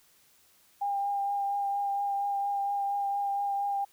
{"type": "tone with vibrato", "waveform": "sine", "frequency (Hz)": 802, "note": "G5", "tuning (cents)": 39, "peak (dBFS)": -27, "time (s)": [0.81, 3.85], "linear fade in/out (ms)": 10, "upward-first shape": "triangle", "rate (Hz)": 4.3, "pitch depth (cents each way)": 18, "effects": ["white hiss -63 dBFS RMS until 3.92 s"]}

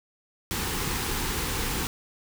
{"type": "band-stop noise", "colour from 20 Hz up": "pink", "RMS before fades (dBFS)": -29, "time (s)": [0.51, 1.87], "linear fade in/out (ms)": 0, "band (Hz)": [520, 750], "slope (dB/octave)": 96, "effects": []}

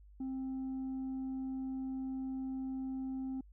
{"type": "tone with tanh clipping", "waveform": "sine", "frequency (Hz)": 263.4, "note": "C4", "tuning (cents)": 12, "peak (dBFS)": -37, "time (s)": [0.2, 3.41], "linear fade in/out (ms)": 5, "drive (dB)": 2, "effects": ["added 50 Hz sine -55 dBFS peak until 3.52 s"]}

